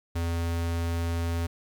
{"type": "tone", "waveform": "square", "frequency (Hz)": 84.3, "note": "E2", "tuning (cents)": 39, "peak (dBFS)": -27, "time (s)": [0.15, 1.47], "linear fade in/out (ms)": 10, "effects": ["11-bit"]}